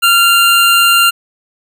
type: tone pair together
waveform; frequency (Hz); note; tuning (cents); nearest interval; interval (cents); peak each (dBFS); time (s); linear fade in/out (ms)
square; 1382.1 / 2789; F6 / F7; -18 / -3; octave; 1215; -10; 0.02-1.11; 20
effects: none